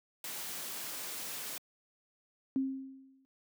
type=noise; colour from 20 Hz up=white; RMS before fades=-41 dBFS; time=0.24-1.58 s; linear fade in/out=2 ms
type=tone with exponential decay; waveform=sine; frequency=266.9 Hz; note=C4; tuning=35 cents sharp; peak=-26 dBFS; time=2.56-3.25 s; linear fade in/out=0 ms; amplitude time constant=150 ms
effects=high-pass 150 Hz 12 dB/octave